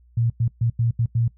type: tone bursts at uneven times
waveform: sine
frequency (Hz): 116.54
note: A#2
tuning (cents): 0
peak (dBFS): -17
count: 6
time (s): 0.17-0.3 / 0.4-0.48 / 0.61-0.7 / 0.79-0.91 / 0.99-1.06 / 1.15-1.28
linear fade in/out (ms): 5
effects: noise-tail reverb RT60 0.1 s tail -21 dB re dry + added 60 Hz sine -51 dBFS peak until 1.37 s